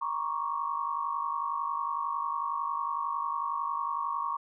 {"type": "tone cluster", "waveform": "sine", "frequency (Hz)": [941, 1097, 1148], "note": ["A#5", "C#6", "D6"], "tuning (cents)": [16, -18, -40], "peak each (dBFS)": [-35, -32, -35], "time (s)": [0.01, 4.37], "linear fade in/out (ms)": 10, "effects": []}